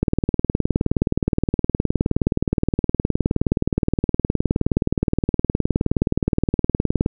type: click train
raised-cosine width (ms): 3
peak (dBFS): -4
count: 136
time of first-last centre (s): 0.03-7.061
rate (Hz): 19.2
effects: none